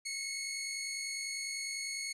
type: tone pair together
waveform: 15% pulse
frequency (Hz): 2148 / 2198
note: C7 / C#7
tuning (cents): +45 / -15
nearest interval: unison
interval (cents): 40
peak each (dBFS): -38 / -31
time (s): 0.05-2.13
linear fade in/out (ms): 10
effects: resampled to 24000 Hz